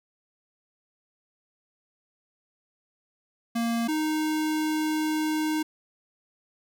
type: tone pair in turn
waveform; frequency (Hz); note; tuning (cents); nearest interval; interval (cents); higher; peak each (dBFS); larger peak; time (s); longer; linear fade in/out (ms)
square; 232.2 / 309.9; A#3 / D#4; -7 / -7; perfect fourth; 500; second; -25; neither; 3.55-3.88 / 3.88-5.63; second; 10
effects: none